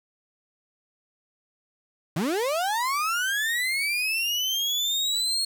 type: linear sweep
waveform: 35% pulse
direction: up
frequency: 139.7 to 4305 Hz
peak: -22 dBFS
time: 2.16-5.45 s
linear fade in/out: 5 ms
effects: 10-bit